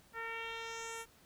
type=tone with low-pass filter sweep; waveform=10% pulse; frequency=456.1 Hz; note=A#4; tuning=38 cents flat; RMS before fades=-43 dBFS; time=0.13-1.06 s; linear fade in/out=50 ms; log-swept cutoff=1600 to 11000 Hz; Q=2.3; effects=pink hiss -64 dBFS RMS until 1.25 s